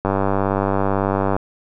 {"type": "click train", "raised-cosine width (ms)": 1, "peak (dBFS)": -5, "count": 130, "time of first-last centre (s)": [0.05, 1.365], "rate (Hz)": 98.1, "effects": []}